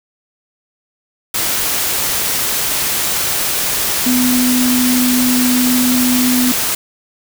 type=tone in noise; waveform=sine; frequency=250 Hz; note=B3; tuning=21 cents sharp; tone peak=-12 dBFS; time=4.06-6.52 s; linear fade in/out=5 ms; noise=white; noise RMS=-17 dBFS; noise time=1.34-6.75 s; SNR=+2 dB; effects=none